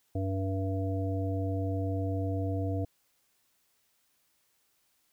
harmonic tone, 96 Hz, G2, 36 cents flat, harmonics 1 / 3 / 5 / 7, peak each -30 / -35 / -39 / -39 dBFS, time 0.15-2.85 s, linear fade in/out 5 ms, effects white hiss -72 dBFS RMS until 5.12 s

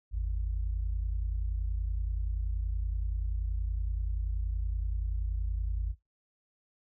sine tone pair together, 51.87 / 82.41 Hz, G#1 / E2, -1 / 0 cents, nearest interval minor sixth, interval 801 cents, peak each -29 / -37 dBFS, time 0.11-5.95 s, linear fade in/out 50 ms, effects noise-tail reverb RT60 0.2 s tail -23 dB re dry

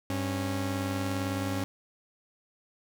sawtooth tone pair together, 98 / 274.3 Hz, G2 / C#4, 0 / -18 cents, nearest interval octave + tritone, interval 1782 cents, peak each -28 / -28 dBFS, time 0.1-1.64 s, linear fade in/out 0 ms, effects none

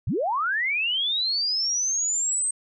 sine linear sweep, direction up, 69.3 to 8372 Hz, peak -22 dBFS, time 0.07-2.51 s, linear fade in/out 5 ms, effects none

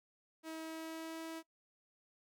sawtooth tone with pitch glide, 320.6 to 324.9 Hz, E4 to E4, -48 to -25 cents, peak -39 dBFS, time 0.43-1.43 s, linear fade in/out 50 ms, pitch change +23 cents, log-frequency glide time 0.61-1.19 s, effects noise-tail reverb RT60 0.1 s tail -21 dB re dry

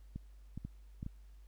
clicks, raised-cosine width 5 ms, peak -29 dBFS, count 5, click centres 0.16 / 0.576 / 0.65 / 1.029 / 1.064 s, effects added 50 Hz sine -53 dBFS peak until 1.47 s + pink hiss -74 dBFS RMS until 1.47 s

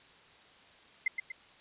sine tone with echo, 2073 Hz, C7, 17 cents flat, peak -25 dBFS, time 1.06-1.08 s, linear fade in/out 5 ms, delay 120 ms, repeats 2, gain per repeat -6 dB, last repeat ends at 1.32 s, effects white hiss -58 dBFS RMS until 1.6 s + resampled to 8000 Hz

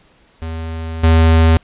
square tone with level steps, 81.2 Hz, E2, 26 cents flat, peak -23 / -8 dBFS, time 0.42-1.57 s, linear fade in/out 0 ms, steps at 1.03 s, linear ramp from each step 10 ms, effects pink hiss -52 dBFS RMS until 1.63 s + resampled to 8000 Hz

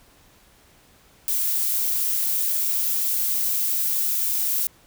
violet noise, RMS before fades -23 dBFS, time 1.28-4.67 s, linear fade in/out 0 ms, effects pink hiss -55 dBFS RMS until 4.86 s

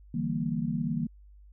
sine chord, E half-diminished seventh, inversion third, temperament equal, 146.83 / 164.81 / 196 / 233.1 Hz, D3 / E3 / G3 / Bb3, 0 / 0 / 0 / 0 cents, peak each -35 / -32 / -35 / -31 dBFS, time 0.14-1.07 s, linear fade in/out 5 ms, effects added 50 Hz sine -50 dBFS peak until 1.52 s

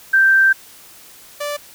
sine / sawtooth tone pair in turn, 1567 / 584.8 Hz, G6 / D5, -1 / -7 cents, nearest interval octave + perfect fourth, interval 1706 cents, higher first, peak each -9 / -18 dBFS, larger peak first, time 0.13-0.53 / 1.4-1.57 s, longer first, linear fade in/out 10 ms, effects white hiss -43 dBFS RMS until 1.74 s

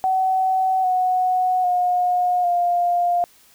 sine tone with pitch steps, 755 / 736.9 / 719.2 / 702 Hz, F#5 / F#5 / F#5 / F5, +35 / -7 / -49 / +9 cents, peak -16 dBFS, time 0.04-3.24 s, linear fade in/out 0 ms, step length 800 ms, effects white hiss -53 dBFS RMS until 3.54 s

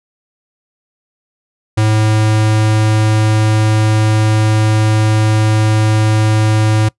square tone, 108.3 Hz, A2, 27 cents flat, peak -10 dBFS, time 1.77-6.89 s, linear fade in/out 10 ms, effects noise-tail reverb RT60 0.1 s tail -22 dB re dry + resampled to 24000 Hz

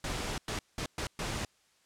pink noise bursts at uneven times, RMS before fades -35 dBFS, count 5, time 0.04-0.38 / 0.48-0.59 / 0.78-0.86 / 0.98-1.07 / 1.19-1.45 s, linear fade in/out 2 ms, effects white hiss -68 dBFS RMS until 1.85 s + low-pass 8000 Hz 12 dB/octave

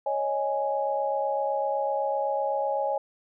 sine chord, C# suspended second, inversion none, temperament equal, 554.4 / 622.3 / 830.6 Hz, C#5 / D#5 / G#5, 0 / 0 / 0 cents, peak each -28 / -31 / -28 dBFS, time 0.06-2.98 s, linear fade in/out 5 ms, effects none

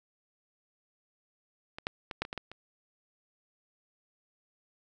clicks, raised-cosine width 0.3 ms, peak -24 / -15 / -21 / -14 / -25 / -20 / -20 / -28 dBFS, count 8, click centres 1.785 / 1.869 / 2.112 / 2.22 / 2.251 / 2.329 / 2.377 / 2.516 s, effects none

